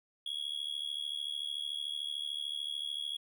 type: tone with amplitude modulation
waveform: triangle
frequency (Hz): 3327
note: G#7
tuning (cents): +2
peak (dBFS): -30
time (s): 0.26-3.17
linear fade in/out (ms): 5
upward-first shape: sine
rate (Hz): 73.5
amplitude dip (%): 90
effects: none